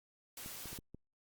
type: noise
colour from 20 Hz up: white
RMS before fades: -47 dBFS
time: 0.37-0.78 s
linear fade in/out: 2 ms
type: clicks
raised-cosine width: 3 ms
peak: -36 dBFS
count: 5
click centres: 0.461 / 0.657 / 0.73 / 0.788 / 0.946 s
effects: Opus 48 kbps